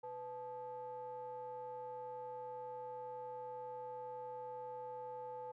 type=ring-modulated tone; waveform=triangle; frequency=185 Hz; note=F#3; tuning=in tune; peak=-39 dBFS; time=0.03-5.52 s; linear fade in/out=10 ms; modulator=684 Hz; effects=none